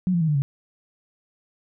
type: tone with pitch steps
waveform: sine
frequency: 183.7 / 171.4 / 159.92 / 149.21 / 139.22 Hz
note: F#3 / F3 / D#3 / D3 / C#3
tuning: -12 / -32 / +48 / +28 / +8 cents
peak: -18 dBFS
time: 0.07-0.42 s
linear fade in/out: 0 ms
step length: 70 ms
effects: none